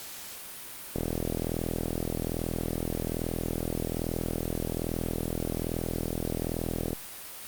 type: click train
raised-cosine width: 2 ms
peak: -16 dBFS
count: 247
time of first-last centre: 0.96-6.931 s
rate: 41.2 Hz
effects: white hiss -42 dBFS RMS until 7.47 s + Opus 48 kbps